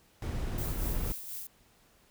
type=noise; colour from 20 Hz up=brown; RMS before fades=-33 dBFS; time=0.22-1.12 s; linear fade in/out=2 ms
type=noise with tremolo; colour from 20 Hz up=violet; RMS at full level=-39 dBFS; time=0.58-1.47 s; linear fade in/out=2 ms; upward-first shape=sine; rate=4.2 Hz; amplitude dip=45%
effects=pink hiss -64 dBFS RMS until 2.1 s